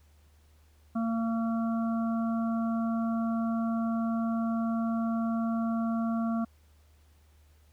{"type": "harmonic tone", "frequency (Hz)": 227.7, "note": "A#3", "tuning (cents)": -40, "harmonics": [1, 3, 5, 6], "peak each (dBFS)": [-27, -37, -41, -43], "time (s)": [0.95, 6.45], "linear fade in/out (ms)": 10, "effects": ["added 75 Hz sine -58 dBFS peak until 7.72 s", "pink hiss -68 dBFS RMS until 7.72 s"]}